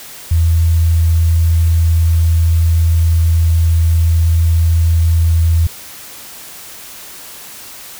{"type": "tone", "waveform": "sine", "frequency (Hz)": 82.6, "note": "E2", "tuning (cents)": 4, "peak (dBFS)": -8, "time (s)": [0.31, 5.67], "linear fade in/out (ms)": 5, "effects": ["white hiss -33 dBFS RMS until 7.99 s"]}